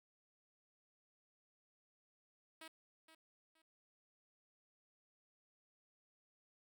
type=tone with echo; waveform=5% pulse; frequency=320.7 Hz; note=E4; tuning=48 cents flat; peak=-40 dBFS; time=2.61-2.68 s; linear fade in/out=5 ms; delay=470 ms; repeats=2; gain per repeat=-11 dB; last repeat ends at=3.62 s; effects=none